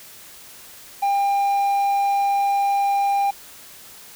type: tone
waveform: triangle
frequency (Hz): 799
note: G5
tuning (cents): +33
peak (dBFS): -15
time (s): 1.02-3.31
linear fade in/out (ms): 10
effects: white hiss -43 dBFS RMS until 4.15 s